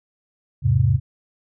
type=chord; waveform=sine; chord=E augmented; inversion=none; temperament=equal; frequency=82.41 / 103.83 / 130.81 Hz; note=E2 / G#2 / B#2; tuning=0 / 0 / 0 cents; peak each=-22 / -18 / -17 dBFS; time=0.62-1 s; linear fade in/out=50 ms; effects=none